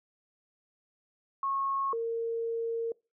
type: tone pair in turn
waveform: sine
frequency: 1093 / 459.5 Hz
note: C#6 / A#4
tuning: -25 / -25 cents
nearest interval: octave + minor third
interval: 1500 cents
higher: first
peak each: -28 / -29 dBFS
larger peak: first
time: 1.43-1.93 / 1.93-2.92 s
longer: second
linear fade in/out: 2 ms
effects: noise-tail reverb RT60 0.3 s tail -25 dB re dry